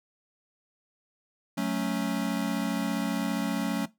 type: chord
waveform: square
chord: F# minor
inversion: none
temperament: equal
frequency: 185 / 220 / 277.2 Hz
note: F#3 / A3 / C#4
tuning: 0 / 0 / 0 cents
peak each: -32 dBFS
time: 1.57-3.86 s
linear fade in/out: 10 ms
effects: noise-tail reverb RT60 0.2 s tail -19 dB re dry